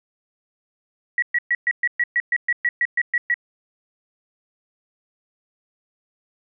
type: tone bursts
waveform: sine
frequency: 1925 Hz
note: B6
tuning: 45 cents flat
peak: -16 dBFS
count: 14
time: 1.18-3.342 s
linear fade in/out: 2 ms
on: 43 ms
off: 120 ms
effects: none